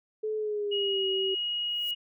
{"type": "tone with pitch glide", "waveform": "sine", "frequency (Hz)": [431.5, 384.4], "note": ["A4", "G4"], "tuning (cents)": [-34, -34], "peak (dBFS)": -28, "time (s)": [0.23, 1.35], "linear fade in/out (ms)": 10, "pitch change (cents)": -200, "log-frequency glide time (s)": [0.37, 1.05]}
{"type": "tone", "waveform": "sine", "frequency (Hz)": 2890, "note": "F#7", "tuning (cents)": -41, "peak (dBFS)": -28, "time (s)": [0.71, 1.95], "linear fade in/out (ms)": 20}
{"type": "noise with exponential growth", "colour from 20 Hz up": "violet", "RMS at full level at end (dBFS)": -42, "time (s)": [1.59, 1.91], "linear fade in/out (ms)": 1, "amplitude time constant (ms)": 68}
{"effects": []}